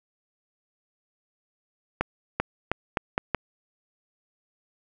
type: accelerating click train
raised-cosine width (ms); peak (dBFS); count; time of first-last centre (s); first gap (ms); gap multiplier
0.5; -8; 6; 2.01-3.347; 390; 0.81
effects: none